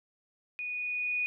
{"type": "tone with level ramp", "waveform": "sine", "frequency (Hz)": 2469, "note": "D#7", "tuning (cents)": -14, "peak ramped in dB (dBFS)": [-34, -27], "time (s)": [0.59, 1.26], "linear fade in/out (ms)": 0, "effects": []}